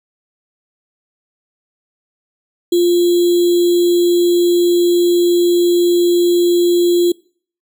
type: tone with sample-and-hold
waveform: sine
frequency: 349.2 Hz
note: F4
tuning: in tune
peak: -9 dBFS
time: 2.72-7.12 s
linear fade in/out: 5 ms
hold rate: 3675 Hz
effects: noise-tail reverb RT60 0.5 s tail -25 dB re dry